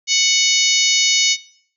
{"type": "harmonic tone", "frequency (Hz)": 740, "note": "F#5", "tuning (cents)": 0, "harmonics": [3, 4, 5, 6, 7, 8, 9], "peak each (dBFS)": [-21, -21, -21, -21, -21, -21, -21], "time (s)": [0.07, 1.37], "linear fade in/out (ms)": 50, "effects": ["noise-tail reverb RT60 0.6 s tail -20 dB re dry"]}